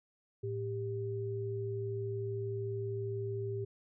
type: tone pair together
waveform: sine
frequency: 110.87 / 395.1 Hz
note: A2 / G4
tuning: +14 / +14 cents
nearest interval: octave + minor seventh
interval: 2200 cents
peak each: -37 / -37 dBFS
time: 0.43-3.65 s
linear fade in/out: 10 ms
effects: none